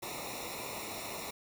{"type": "noise with comb filter", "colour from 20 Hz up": "pink", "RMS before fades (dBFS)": -41, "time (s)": [0.02, 1.31], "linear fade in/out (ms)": 10, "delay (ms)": 0.63, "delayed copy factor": -0.95, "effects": []}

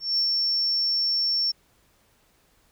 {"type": "tone with ADSR envelope", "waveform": "sine", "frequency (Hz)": 5440, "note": "F8", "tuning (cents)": -46, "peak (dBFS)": -18, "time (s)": [0, 1.52], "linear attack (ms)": 180, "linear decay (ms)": 86, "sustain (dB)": -2, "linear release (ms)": 15, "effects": ["tanh soft clip ceiling -17 dBFS", "pink hiss -63 dBFS RMS until 2.71 s"]}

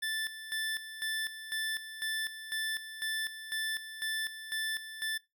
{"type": "tone with tremolo", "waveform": "25% pulse", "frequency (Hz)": 1760, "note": "A6", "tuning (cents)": 0, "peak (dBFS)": -28, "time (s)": [0.02, 5.18], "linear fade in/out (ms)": 10, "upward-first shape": "square", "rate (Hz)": 2, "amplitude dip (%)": 70, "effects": ["noise-tail reverb RT60 0.2 s tail -20 dB re dry"]}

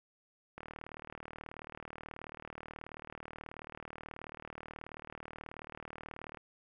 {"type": "click train", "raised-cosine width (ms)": 0.5, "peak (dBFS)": -29, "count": 224, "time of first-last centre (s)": [0.58, 6.372], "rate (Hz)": 38.5, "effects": []}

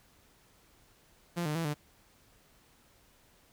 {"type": "tone with pitch steps", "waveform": "sawtooth", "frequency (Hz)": [172.6, 150.9, 165.7, 148.4], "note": ["F3", "D3", "E3", "D3"], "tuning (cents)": [-20, 47, 9, 18], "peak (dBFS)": -27, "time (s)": [1.36, 1.744], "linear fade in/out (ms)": 20, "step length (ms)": 96, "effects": ["pink hiss -64 dBFS RMS until 3.52 s"]}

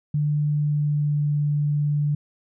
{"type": "tone with pitch glide", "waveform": "sine", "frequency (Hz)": [148.4, 147.03], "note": ["D3", "D3"], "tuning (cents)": [18, 2], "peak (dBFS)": -19, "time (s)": [0.14, 2.15], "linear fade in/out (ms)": 5, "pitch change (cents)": -16, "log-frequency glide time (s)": [0.47, 1.29], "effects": []}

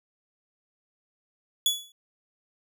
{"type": "tone with exponential decay", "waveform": "sawtooth", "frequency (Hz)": 3400, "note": "G#7", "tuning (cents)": 40, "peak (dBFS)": -15, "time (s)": [1.66, 1.92], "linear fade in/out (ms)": 2, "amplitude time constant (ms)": 56, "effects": []}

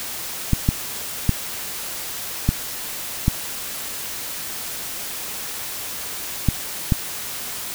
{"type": "clicks", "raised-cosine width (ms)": 5, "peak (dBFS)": -3, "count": 7, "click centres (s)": [0.533, 0.689, 1.293, 2.49, 3.281, 6.487, 6.922], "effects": ["white hiss -30 dBFS RMS until 7.74 s"]}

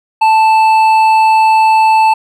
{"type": "tone with hard clipping", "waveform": "sine", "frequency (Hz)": 880, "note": "A5", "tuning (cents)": 0, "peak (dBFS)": -7, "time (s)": [0.21, 2.14], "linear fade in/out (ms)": 10, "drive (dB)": 7, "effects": []}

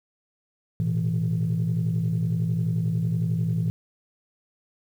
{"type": "chord", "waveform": "sine", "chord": "A suspended second", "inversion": "none", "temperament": "equal with one note detuned", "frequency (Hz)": [112.38, 123.47, 164.81], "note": ["A2", "B2", "E3"], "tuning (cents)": [37, 0, 0], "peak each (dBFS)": [-25, -28, -23], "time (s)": [0.8, 3.7], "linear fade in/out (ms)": 0, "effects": ["tanh soft clip ceiling -17 dBFS", "9-bit"]}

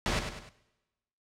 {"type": "noise with echo", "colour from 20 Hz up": "pink", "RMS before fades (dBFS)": -29, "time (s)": [0.06, 0.19], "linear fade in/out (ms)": 0, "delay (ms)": 100, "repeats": 3, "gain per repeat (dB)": -7, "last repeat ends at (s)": 0.49, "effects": ["noise-tail reverb RT60 1.0 s tail -18 dB re dry", "low-pass 6000 Hz 12 dB/octave"]}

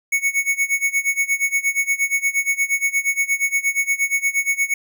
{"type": "tone with tremolo", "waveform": "square", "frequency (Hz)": 2217, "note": "C#7", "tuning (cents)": 0, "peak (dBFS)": -15, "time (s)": [0.12, 4.74], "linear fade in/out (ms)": 5, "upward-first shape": "sine", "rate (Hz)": 8.5, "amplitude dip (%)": 90, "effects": []}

